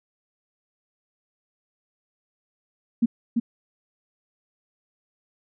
sine tone with echo, 233.1 Hz, A#3, in tune, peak -15 dBFS, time 3.02-3.06 s, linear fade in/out 10 ms, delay 340 ms, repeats 1, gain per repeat -3 dB, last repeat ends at 3.4 s, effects none

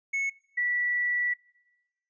triangle / sine tone pair in turn, 2200 / 1953.9 Hz, C#7 / B6, -14 / -19 cents, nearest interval major second, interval 205 cents, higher first, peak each -24 dBFS, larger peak neither, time 0.13-0.3 / 0.57-1.34 s, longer second, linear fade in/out 10 ms, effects noise-tail reverb RT60 1.0 s tail -24 dB re dry + resampled to 16000 Hz

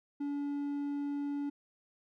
triangle tone, 286 Hz, D4, 46 cents flat, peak -31 dBFS, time 0.2-1.5 s, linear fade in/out 10 ms, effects none

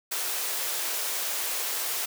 white high-pass noise, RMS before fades -30 dBFS, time 0.11-2.06 s, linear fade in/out 10 ms, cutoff 380 Hz, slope 24 dB/octave, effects none

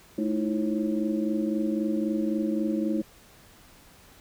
sine tone cluster, 215.9 / 312.8 / 336.6 / 543 Hz, A3 / D#4 / E4 / C#5, -33 / +9 / +36 / -36 cents, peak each -28 / -28 / -31 / -36 dBFS, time 0.18-3.02 s, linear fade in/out 5 ms, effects pink hiss -54 dBFS RMS until 4.2 s

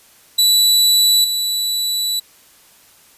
sawtooth tone with level steps, 3951 Hz, B7, in tune, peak -7 / -14 dBFS, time 0.38-2.2 s, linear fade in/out 10 ms, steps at 1.24 s, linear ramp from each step 5 ms, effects white hiss -49 dBFS RMS until 3.17 s + resampled to 32000 Hz

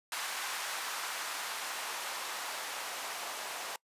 blue noise with band-pass filter sweep, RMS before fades -39 dBFS, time 0.12-3.76 s, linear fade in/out 2 ms, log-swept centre 1100 to 730 Hz, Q 1.1, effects noise-tail reverb RT60 0.1 s tail -24 dB re dry + resampled to 32000 Hz

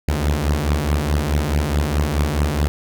sawtooth beating tone pair, 71.2 / 75.9 Hz, C#2 / D#2, +47 / -42 cents, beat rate 4.7 Hz, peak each -16 dBFS, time 0.08-2.68 s, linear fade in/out 0 ms, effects none

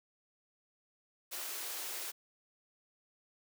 white high-pass noise, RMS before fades -41 dBFS, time 1.31-2.12 s, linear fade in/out 20 ms, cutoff 300 Hz, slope 96 dB/octave, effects none

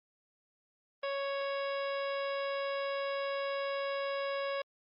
harmonic tone, 554.4 Hz, C#5, in tune, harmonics 1 / 2 / 3 / 4 / 5 / 6 / 7 / 9, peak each -34 / -40 / -44 / -46 / -48 / -50 / -51 / -53 dBFS, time 1.03-4.62 s, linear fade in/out 5 ms, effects Opus 24 kbps

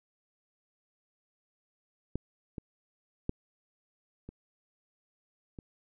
clicks, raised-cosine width 3 ms, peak -19 / -25 / -17 / -30 / -30 dBFS, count 5, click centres 2.156 / 2.582 / 3.294 / 4.29 / 5.588 s, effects none

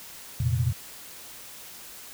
sine chord, F suspended fourth, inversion none, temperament equal, 87.31 / 116.54 / 130.81 Hz, F2 / Bb2 / C3, 0 / 0 / 0 cents, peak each -28 / -25 / -27 dBFS, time 0.4-0.73 s, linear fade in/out 5 ms, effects white hiss -44 dBFS RMS until 2.13 s

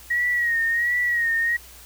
sine tone with vibrato, 1893 Hz, A#6, 26 cents sharp, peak -19 dBFS, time 0.1-1.57 s, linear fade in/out 10 ms, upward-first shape sine, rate 1.4 Hz, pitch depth 59 cents each way, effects added 60 Hz sine -48 dBFS peak until 1.85 s + white hiss -46 dBFS RMS until 1.85 s

